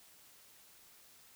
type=silence; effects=white hiss -61 dBFS RMS until 1.35 s